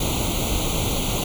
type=noise with comb filter; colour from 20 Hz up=pink; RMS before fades=-23 dBFS; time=0-1.24 s; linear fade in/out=5 ms; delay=0.29 ms; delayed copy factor=+1; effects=none